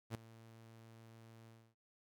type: tone with ADSR envelope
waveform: sawtooth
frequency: 113.4 Hz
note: A#2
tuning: 47 cents flat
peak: -34 dBFS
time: 0.1-1.75 s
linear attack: 49 ms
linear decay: 4 ms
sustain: -19 dB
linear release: 270 ms
effects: none